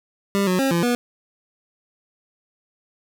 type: tone with pitch steps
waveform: 25% pulse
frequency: 199 / 183.2 / 269.5 / 170.6 / 242.6 Hz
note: G3 / F#3 / C#4 / F3 / B3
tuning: +26 / -17 / -49 / -40 / -31 cents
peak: -14 dBFS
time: 0.35-0.95 s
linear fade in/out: 0 ms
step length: 120 ms
effects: none